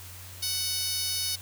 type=tone with high-pass filter; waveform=10% pulse; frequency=744 Hz; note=F#5; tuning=9 cents sharp; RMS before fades=-30 dBFS; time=0.42-1.36 s; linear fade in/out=10 ms; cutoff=5400 Hz; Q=1.5; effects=added 91 Hz sine -45 dBFS peak until 1.41 s + white hiss -46 dBFS RMS until 1.41 s